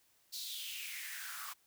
white noise with high-pass filter sweep, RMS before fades -44 dBFS, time 0.32-1.54 s, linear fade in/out 20 ms, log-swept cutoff 4500 to 1100 Hz, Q 5.4, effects white hiss -71 dBFS RMS until 1.66 s

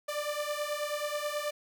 sawtooth beating tone pair, 587.3 / 596.6 Hz, D5 / D5, 0 / +27 cents, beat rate 9.3 Hz, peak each -31 dBFS, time 0.08-1.51 s, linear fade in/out 10 ms, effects none

